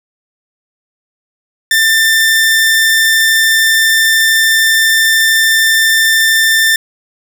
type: tone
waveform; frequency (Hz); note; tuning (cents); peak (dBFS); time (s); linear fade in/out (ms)
sawtooth; 1787; A6; +26; -4; 1.71-6.76; 2
effects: none